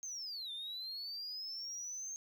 sine linear two-way sweep, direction down then up, 6430 to 3541 to 6430 Hz, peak -39 dBFS, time 0.03-2.16 s, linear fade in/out 0 ms, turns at 0.52 s, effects tanh soft clip ceiling -39 dBFS + 12-bit

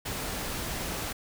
pink noise, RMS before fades -34 dBFS, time 0.05-1.13 s, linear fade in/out 10 ms, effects none

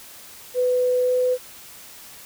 sine tone with pitch glide, 499.4 to 502.6 Hz, B4 to B4, +19 to +30 cents, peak -17 dBFS, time 0.54-1.38 s, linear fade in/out 50 ms, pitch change +11 cents, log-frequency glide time 1.03-1.14 s, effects white hiss -43 dBFS RMS until 2.25 s

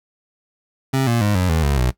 25% pulse tone with pitch steps, 133.6 / 117.66 / 103.62 / 91.25 / 80.36 / 70.77 / 62.33 Hz, C3 / A#2 / G#2 / F#2 / E2 / C#2 / B1, +36 / +17 / -3 / -24 / -44 / +36 / +17 cents, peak -12 dBFS, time 0.93-1.91 s, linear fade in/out 10 ms, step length 140 ms, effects noise-tail reverb RT60 0.1 s tail -17 dB re dry

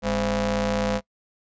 sawtooth ring-modulated tone, 155.56 Hz, D#3, in tune, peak -15 dBFS, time 0.02-1.01 s, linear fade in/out 50 ms, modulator 359 Hz, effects noise-tail reverb RT60 0.1 s tail -22 dB re dry + resampled to 16000 Hz

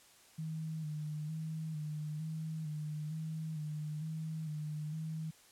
sine tone with vibrato, 155.2 Hz, D#3, 4 cents flat, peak -37 dBFS, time 0.38-5.31 s, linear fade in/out 10 ms, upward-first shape square, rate 1.1 Hz, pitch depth 38 cents each way, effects white hiss -62 dBFS RMS until 5.51 s + low-pass 11000 Hz 12 dB/octave

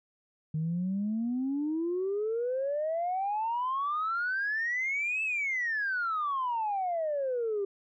sine exponential two-way sweep, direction up then down, 152.5 to 2644 to 390.2 Hz, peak -27 dBFS, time 0.54-7.65 s, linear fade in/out 5 ms, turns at 5.23 s, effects tanh soft clip ceiling -24 dBFS

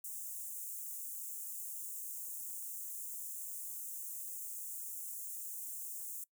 white high-pass noise, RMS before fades -44 dBFS, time 0.04-6.24 s, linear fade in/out 5 ms, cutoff 6800 Hz, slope 48 dB/octave, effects noise-tail reverb RT60 0.1 s tail -22 dB re dry

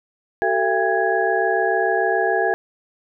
sine tone cluster, 380.8 / 447.7 / 677 / 800 / 1666 Hz, F#4 / A4 / E5 / G5 / G#6, +50 / +30 / +46 / +35 / +5 cents, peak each -23 dBFS, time 0.42-2.54 s, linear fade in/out 0 ms, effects none

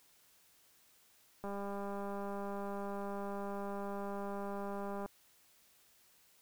click train, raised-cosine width 1 ms, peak -29 dBFS, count 725, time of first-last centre 1.44-5.06 s, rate 200 Hz, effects white hiss -67 dBFS RMS until 6.41 s

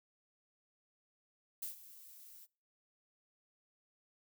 violet noise with ADSR envelope, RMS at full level -40 dBFS, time 1.62-2.47 s, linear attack 9 ms, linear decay 120 ms, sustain -16 dB, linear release 37 ms, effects noise-tail reverb RT60 0.4 s tail -25 dB re dry

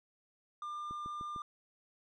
triangle tone, 1199 Hz, D6, 36 cents sharp, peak -37 dBFS, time 0.62-1.42 s, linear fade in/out 2 ms
click train, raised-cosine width 3 ms, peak -36 dBFS, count 4, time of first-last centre 0.91-1.362 s, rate 6.64 Hz
effects resampled to 22050 Hz

